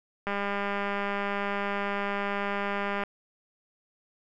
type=click train; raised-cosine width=0.5 ms; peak=-16 dBFS; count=557; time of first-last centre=0.27-3.036 s; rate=201 Hz; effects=none